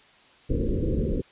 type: low-pass noise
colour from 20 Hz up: pink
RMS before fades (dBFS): -25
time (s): 0.49-1.22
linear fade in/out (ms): 20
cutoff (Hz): 530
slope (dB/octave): 96
effects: white hiss -55 dBFS RMS until 1.31 s + resampled to 8000 Hz